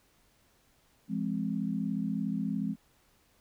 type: chord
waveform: sine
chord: F minor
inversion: none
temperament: equal with one note detuned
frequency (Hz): 170.72 / 207.7 / 261.6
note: F3 / Ab3 / C4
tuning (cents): -39 / 0 / 0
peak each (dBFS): -35 / -32 / -35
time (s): 1.08-2.76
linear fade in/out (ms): 50
effects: pink hiss -67 dBFS RMS until 3.4 s